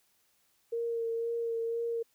sine tone with vibrato, 462.1 Hz, A#4, 15 cents flat, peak -30 dBFS, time 0.72-2.03 s, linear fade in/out 10 ms, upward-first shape sine, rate 2 Hz, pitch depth 18 cents each way, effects white hiss -71 dBFS RMS until 2.14 s

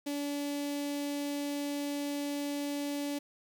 sawtooth tone with notch filter, 287.1 Hz, D4, 39 cents flat, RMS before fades -35 dBFS, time 0.06-3.19 s, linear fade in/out 10 ms, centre 1300 Hz, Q 0.86, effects 10-bit

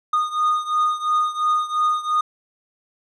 triangle beating tone pair, 1230 / 1232.9 Hz, D#6 / D#6, -20 / -16 cents, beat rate 2.9 Hz, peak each -18 / -21 dBFS, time 0.13-2.21 s, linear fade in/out 5 ms, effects resampled to 24000 Hz

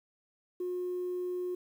sine tone, 360 Hz, F#4, 47 cents flat, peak -31 dBFS, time 0.6-1.55 s, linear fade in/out 5 ms, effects tanh soft clip ceiling -28 dBFS + 10-bit

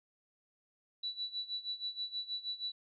sine tone with tremolo, 3947 Hz, B7, 2 cents flat, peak -34 dBFS, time 1.03-2.72 s, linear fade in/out 5 ms, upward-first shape sine, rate 6.3 Hz, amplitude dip 85%, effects none

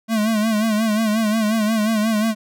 square tone with vibrato, 217.6 Hz, A3, 19 cents flat, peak -17 dBFS, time 0.08-2.35 s, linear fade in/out 50 ms, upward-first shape sine, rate 5.6 Hz, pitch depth 72 cents each way, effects none

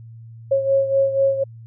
sine beating tone pair, 544 / 548.1 Hz, C#5 / C#5, -33 / -20 cents, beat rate 4.1 Hz, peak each -16 / -22 dBFS, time 0.51-1.44 s, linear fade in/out 10 ms, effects added 114 Hz sine -37 dBFS peak until 1.66 s

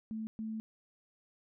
sine tone bursts at uneven times, 220 Hz, A3, in tune, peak -36 dBFS, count 2, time 0.11-0.27 / 0.39-0.6 s, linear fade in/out 0 ms, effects none

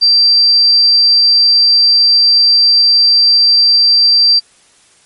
sine tone, 4700 Hz, D8, 1 cent sharp, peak -5 dBFS, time 0.01-4.4 s, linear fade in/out 20 ms, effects white hiss -48 dBFS RMS until 5.05 s + MP3 48 kbps

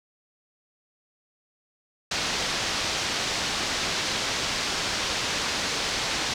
white low-pass noise, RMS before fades -28 dBFS, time 2.11-6.34 s, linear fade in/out 5 ms, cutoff 5800 Hz, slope 24 dB/octave, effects none

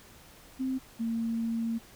sine tone pair in turn, 261.6 / 228.6 Hz, C4 / A#3, 0 / -34 cents, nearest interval major second, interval 234 cents, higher first, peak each -28 dBFS, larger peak neither, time 0.59-0.79 / 0.99-1.79 s, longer second, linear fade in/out 20 ms, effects pink hiss -54 dBFS RMS until 1.95 s

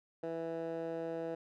15% pulse tone with band-pass filter, 164.81 Hz, E3, in tune, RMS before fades -39 dBFS, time 0.23-1.35 s, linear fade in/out 5 ms, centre 530 Hz, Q 1.6, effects none

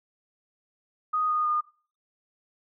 sine tone with pitch steps, 1244.5 / 1231.6 / 1218.9 Hz, D#6 / D#6 / D#6, 0 / -18 / -36 cents, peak -23 dBFS, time 1.13-1.61 s, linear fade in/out 10 ms, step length 160 ms, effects noise-tail reverb RT60 0.4 s tail -19 dB re dry

